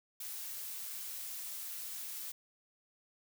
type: noise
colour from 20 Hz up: blue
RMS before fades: -43 dBFS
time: 0.2-2.32 s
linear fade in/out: 5 ms
effects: none